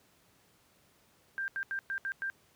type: tone bursts at uneven times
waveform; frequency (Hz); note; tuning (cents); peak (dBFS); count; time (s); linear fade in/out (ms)
sine; 1583; G6; +17; -32; 6; 1.38-1.48 / 1.56-1.63 / 1.71-1.79 / 1.9-1.98 / 2.05-2.12 / 2.22-2.3; 0
effects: pink hiss -66 dBFS RMS until 2.55 s + high-pass 80 Hz 12 dB/octave